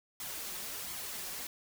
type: noise with flanger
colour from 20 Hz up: white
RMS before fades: -41 dBFS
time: 0.2-1.47 s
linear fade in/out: 2 ms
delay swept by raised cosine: 0.92 to 5.52 ms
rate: 1.4 Hz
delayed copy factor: +0.5
effects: none